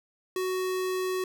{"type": "tone", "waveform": "square", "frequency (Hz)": 371.5, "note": "F#4", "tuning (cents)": 7, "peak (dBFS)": -28, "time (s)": [0.36, 1.24], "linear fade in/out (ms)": 2, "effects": []}